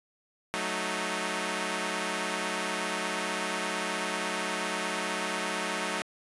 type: chord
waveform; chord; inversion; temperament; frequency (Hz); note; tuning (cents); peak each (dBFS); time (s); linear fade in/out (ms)
5% pulse; D# diminished; first; equal; 185 / 220 / 311.1; F#3 / A3 / D#4; 0 / 0 / 0; -23; 0.54-6.02; 0
effects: resampled to 24000 Hz